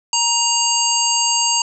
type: harmonic tone with a mistuned harmonic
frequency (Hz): 936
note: A#5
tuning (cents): +7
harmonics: 1 / 3 / 5 / 7 / 8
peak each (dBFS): -21 / -21 / -21 / -21 / -21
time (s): 0.13-1.62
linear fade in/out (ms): 2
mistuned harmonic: 8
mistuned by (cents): +28
effects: none